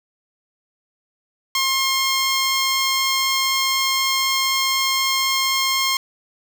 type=tone; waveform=10% pulse; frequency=1069 Hz; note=C6; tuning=37 cents sharp; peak=-9 dBFS; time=1.55-5.97 s; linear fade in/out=2 ms; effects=none